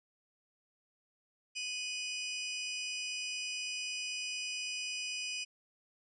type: tone pair together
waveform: 25% pulse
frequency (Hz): 2489 / 2960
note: D#7 / F#7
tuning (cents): 0 / 0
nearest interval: minor third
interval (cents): 300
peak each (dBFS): -34 / -38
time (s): 1.55-5.45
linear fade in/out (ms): 20
effects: resampled to 24000 Hz